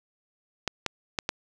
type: clicks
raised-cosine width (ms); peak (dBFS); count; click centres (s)
0.2; -9; 4; 0.677 / 0.863 / 1.188 / 1.291
effects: none